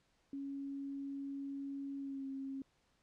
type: tone with pitch glide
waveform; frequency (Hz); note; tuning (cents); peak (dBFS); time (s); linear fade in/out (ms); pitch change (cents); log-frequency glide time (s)
sine; 277.2 to 270.2; C#4 to C#4; 0 to -44; -40; 0.33-2.62; 2; -44; 1.98-2.26
effects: pink hiss -75 dBFS RMS until 3.02 s + low-pass 7000 Hz 12 dB/octave